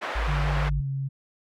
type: band-pass noise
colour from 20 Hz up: pink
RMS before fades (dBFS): -32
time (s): 0.01-0.7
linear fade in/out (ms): 20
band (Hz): 680 to 1900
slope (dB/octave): 12
type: tone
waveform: sine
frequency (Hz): 53.4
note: G#1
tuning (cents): +49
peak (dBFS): -24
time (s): 0.15-0.81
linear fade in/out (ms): 10
type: tone with pitch glide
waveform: sine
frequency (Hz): 146.83 to 136.21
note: D3 to C#3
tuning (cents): 0 to -30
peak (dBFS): -26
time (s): 0.27-1.09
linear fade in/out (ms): 20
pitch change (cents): -130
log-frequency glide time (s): 0.69-0.87
effects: none